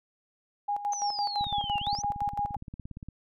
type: tone with tremolo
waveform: sine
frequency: 819 Hz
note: G#5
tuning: 24 cents flat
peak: -26 dBFS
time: 0.68-2.56 s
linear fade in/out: 10 ms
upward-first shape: square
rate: 5.9 Hz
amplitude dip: 70%
type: exponential two-way sweep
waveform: sine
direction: down then up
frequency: 6272 to 2736 to 6272 Hz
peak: -33 dBFS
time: 0.92-2.02 s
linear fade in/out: 5 ms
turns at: 1.79 s
type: click train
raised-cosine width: 5 ms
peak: -28 dBFS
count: 30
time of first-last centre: 1.41-3.086 s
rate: 17.3 Hz
effects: none